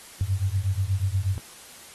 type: beating tone pair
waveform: sine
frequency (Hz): 92.1 / 100.4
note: F#2 / G2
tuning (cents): -7 / +42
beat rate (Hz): 8.3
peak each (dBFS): -25 / -25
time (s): 0.21-1.38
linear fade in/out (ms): 0
effects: white hiss -46 dBFS RMS until 1.94 s + AAC 32 kbps